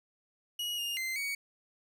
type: tone with pitch steps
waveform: 40% pulse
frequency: 2901 / 2833 / 2077 / 2245 Hz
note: F#7 / F7 / C7 / C#7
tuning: -35 / +24 / -13 / +21 cents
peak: -32 dBFS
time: 0.59-1.35 s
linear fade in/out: 5 ms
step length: 190 ms
effects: none